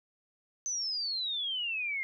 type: exponential sweep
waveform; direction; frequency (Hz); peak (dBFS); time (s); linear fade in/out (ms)
sine; down; 6210 to 2093; -31; 0.66-2.03; 0
effects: none